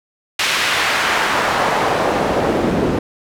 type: noise with band-pass filter sweep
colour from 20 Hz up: pink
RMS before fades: -17 dBFS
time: 0.39-2.99 s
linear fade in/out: 5 ms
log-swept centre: 2800 to 290 Hz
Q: 0.96
effects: none